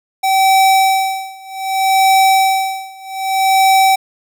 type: tone with tremolo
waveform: square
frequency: 769 Hz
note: G5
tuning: 33 cents flat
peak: -8 dBFS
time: 0.23-3.96 s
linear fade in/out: 10 ms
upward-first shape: sine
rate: 0.64 Hz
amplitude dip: 95%
effects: none